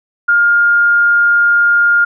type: tone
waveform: sine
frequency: 1412 Hz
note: F6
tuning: 19 cents sharp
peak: -7 dBFS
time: 0.28-2.05 s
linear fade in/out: 10 ms
effects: none